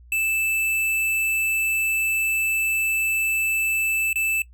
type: tone with dropouts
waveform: square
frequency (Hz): 2637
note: E7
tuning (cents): 0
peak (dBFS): -21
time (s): 0.12-4.42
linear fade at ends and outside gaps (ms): 2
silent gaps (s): 4.13-4.157
effects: noise-tail reverb RT60 0.1 s tail -20 dB re dry + added 60 Hz sine -45 dBFS peak until 4.53 s